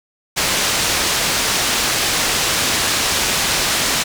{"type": "low-pass noise", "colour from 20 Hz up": "white", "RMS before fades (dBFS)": -18, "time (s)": [0.36, 4.04], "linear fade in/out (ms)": 20, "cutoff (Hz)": 6600, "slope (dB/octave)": 12, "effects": []}